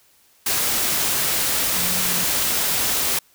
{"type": "tone in noise", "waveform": "sine", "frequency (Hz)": 180, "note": "F#3", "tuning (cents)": -47, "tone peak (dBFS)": -32, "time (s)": [1.76, 2.24], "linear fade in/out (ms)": 5, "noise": "white", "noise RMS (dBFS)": -21, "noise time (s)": [0.46, 3.19], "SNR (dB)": -14, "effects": ["white hiss -57 dBFS RMS until 3.34 s"]}